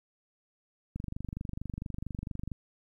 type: click train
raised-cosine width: 5 ms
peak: -24 dBFS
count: 39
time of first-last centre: 0.96-2.517 s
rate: 24.4 Hz
effects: 11-bit